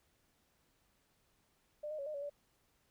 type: tone with pitch steps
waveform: sine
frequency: 598 / 615 / 558 / 610 / 565 / 578 Hz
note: D5 / D#5 / C#5 / D#5 / C#5 / D5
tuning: +31 / -20 / +11 / -34 / +33 / -28 cents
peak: -39 dBFS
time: 1.83-2.298 s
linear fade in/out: 10 ms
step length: 78 ms
effects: pink hiss -75 dBFS RMS until 2.9 s